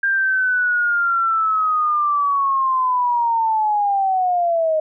sine linear sweep, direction down, 1600 to 619 Hz, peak -15 dBFS, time 0.03-4.8 s, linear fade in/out 5 ms, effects none

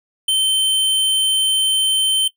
square tone, 3096 Hz, G7, 22 cents flat, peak -14 dBFS, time 0.28-2.28 s, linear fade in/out 5 ms, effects noise-tail reverb RT60 0.1 s tail -17 dB re dry

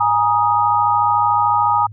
sine chord, Ab suspended second, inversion none, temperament equal with one note detuned, 830.6 / 944.3 / 1244.5 Hz, Ab5 / Bb5 / Eb6, 0 / +22 / 0 cents, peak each -17 dBFS, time 0-1.87 s, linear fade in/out 10 ms, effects added 106 Hz sine -33 dBFS peak until 1.92 s

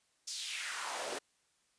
pink noise with high-pass filter sweep, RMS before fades -40 dBFS, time 0.27-1.19 s, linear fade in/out 10 ms, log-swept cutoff 5500 to 380 Hz, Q 2.5, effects white hiss -74 dBFS RMS until 1.78 s + resampled to 22050 Hz

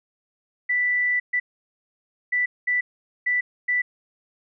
sine tone bursts at uneven times, 1975.5 Hz, B6, in tune, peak -19 dBFS, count 6, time 0.69-1.2 / 1.33-1.4 / 2.32-2.46 / 2.67-2.81 / 3.26-3.41 / 3.68-3.82 s, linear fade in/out 10 ms, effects none

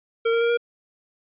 square tone with pitch steps, 458.3 / 463.1 / 467.9 / 472.8 Hz, A#4 / A#4 / A#4 / A#4, -29 / -11 / +6 / +24 cents, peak -19 dBFS, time 0.25-0.574 s, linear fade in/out 10 ms, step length 81 ms, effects resampled to 8000 Hz

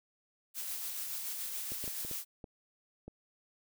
blue noise with tremolo, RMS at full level -38 dBFS, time 0.54-2.25 s, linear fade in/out 50 ms, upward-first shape sine, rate 7 Hz, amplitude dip 30%
clicks, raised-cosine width 2 ms, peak -32 dBFS, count 7, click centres 1.72 / 1.841 / 1.878 / 2.049 / 2.113 / 2.442 / 3.08 s
effects none

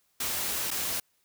white noise with dropouts, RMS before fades -31 dBFS, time 0.2-1 s, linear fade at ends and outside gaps 5 ms, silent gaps 0.706-0.712 s, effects white hiss -71 dBFS RMS until 1.24 s

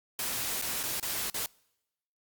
white noise with dropouts, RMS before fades -33 dBFS, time 0.19-1.46 s, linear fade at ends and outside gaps 1 ms, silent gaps 0.615-0.622 / 0.831-0.836 / 0.999-1.027 / 1.3-1.343 s, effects noise-tail reverb RT60 0.9 s tail -26 dB re dry + Opus 48 kbps

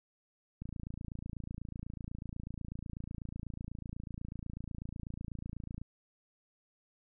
click train, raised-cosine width 5 ms, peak -29 dBFS, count 147, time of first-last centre 0.62-5.816 s, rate 28.1 Hz, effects none

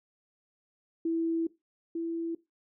sine tone pair in turn, 329.6 / 332.5 Hz, E4 / E4, 0 / +15 cents, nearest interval unison, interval 15 cents, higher second, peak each -26 / -30 dBFS, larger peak first, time 1.05-1.47 / 1.95-2.35 s, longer first, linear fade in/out 5 ms, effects noise-tail reverb RT60 0.2 s tail -18 dB re dry

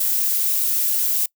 violet noise, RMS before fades -20 dBFS, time 0-1.26 s, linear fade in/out 5 ms, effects noise-tail reverb RT60 0.1 s tail -24 dB re dry

